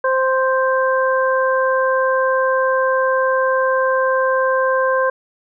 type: harmonic tone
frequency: 523.3 Hz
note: C5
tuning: in tune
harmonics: 1 / 2 / 3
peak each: -16 / -19 / -21 dBFS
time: 0.04-5.1 s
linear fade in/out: 5 ms
effects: none